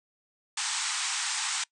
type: band-pass noise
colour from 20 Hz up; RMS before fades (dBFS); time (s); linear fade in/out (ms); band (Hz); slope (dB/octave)
white; -31; 0.57-1.64; 5; 780 to 8800; 96
effects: noise-tail reverb RT60 0.1 s tail -23 dB re dry